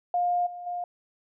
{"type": "tone with level steps", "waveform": "sine", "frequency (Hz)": 708, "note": "F5", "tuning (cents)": 23, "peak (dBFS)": [-22, -36, -29], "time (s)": [0.14, 0.84], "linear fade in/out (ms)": 2, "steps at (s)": [0.46, 0.66], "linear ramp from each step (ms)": 10, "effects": []}